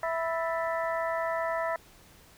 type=harmonic tone with a mistuned harmonic; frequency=329.6 Hz; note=E4; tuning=in tune; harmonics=2 / 3 / 4 / 5 / 6; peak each=-30 / -34 / -36 / -38 / -40 dBFS; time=0.03-1.76 s; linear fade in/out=2 ms; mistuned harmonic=5; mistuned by=+120 cents; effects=pink hiss -56 dBFS RMS until 2.37 s